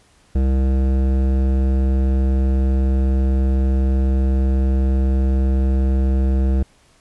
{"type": "tone with hard clipping", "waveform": "triangle", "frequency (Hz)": 66, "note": "C2", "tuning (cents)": 16, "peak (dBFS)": -16, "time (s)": [0.35, 6.63], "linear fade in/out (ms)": 5, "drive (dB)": 18, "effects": ["pink hiss -55 dBFS RMS until 7 s", "resampled to 24000 Hz"]}